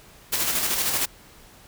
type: noise with tremolo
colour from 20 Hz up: white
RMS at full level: -23 dBFS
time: 0.32-1.06 s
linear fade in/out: 10 ms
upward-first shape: square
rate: 13 Hz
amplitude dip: 35%
effects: pink hiss -50 dBFS RMS until 1.67 s